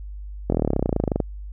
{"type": "slowing click train", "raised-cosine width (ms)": 2, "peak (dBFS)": -7, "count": 23, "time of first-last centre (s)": [0.5, 1.202], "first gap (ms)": 23, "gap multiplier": 1.03, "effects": ["added 50 Hz sine -32 dBFS peak until 1.52 s"]}